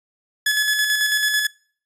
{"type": "tone with tremolo", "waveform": "sawtooth", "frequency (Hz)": 1708, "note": "G#6", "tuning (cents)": 48, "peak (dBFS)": -12, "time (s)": [0.46, 1.47], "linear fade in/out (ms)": 5, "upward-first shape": "square", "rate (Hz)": 9.1, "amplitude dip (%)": 35, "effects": ["noise-tail reverb RT60 0.5 s tail -26 dB re dry", "resampled to 32000 Hz"]}